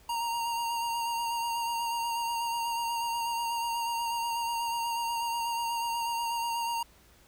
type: tone with vibrato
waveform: square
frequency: 932.3 Hz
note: A#5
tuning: in tune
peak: -30 dBFS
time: 0.09-6.83 s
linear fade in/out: 5 ms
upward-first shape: sine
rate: 8.2 Hz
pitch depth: 21 cents each way
effects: added 60 Hz sine -64 dBFS peak until 7.27 s + pink hiss -60 dBFS RMS until 7.27 s